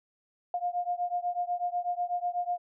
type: beating tone pair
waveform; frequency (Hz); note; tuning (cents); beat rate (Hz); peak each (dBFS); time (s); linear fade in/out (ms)
sine; 705 / 713.1; F5 / F5; +16 / +36; 8.1; -31 / -32; 0.54-2.58; 2
effects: none